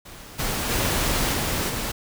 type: noise with level steps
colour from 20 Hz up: pink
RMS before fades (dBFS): -42 / -26 / -23 / -25 / -28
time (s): 0.05-1.92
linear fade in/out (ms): 10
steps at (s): 0.38 / 0.69 / 1.32 / 1.68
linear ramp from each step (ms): 20
effects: none